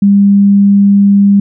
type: tone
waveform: sine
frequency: 200.2 Hz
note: G3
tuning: 37 cents sharp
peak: -3 dBFS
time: 0.02-1.4 s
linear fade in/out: 5 ms
effects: none